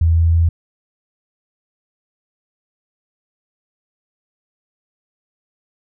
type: tone with pitch steps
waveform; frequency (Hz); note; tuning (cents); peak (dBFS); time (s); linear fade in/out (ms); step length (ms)
sine; 82.41 / 82.89 / 83.37; E2 / E2 / E2; 0 / +10 / +20; -10; 0.01-0.49; 5; 160
effects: none